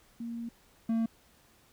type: tone pair in turn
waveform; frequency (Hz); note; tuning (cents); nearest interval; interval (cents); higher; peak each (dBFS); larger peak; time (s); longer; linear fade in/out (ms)
sine / triangle; 233.1 / 226.7; A#3 / A#3; 0 / -48; unison; 48; first; -35 / -24; second; 0.2-0.49 / 0.89-1.06; first; 5
effects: pink hiss -63 dBFS RMS until 1.72 s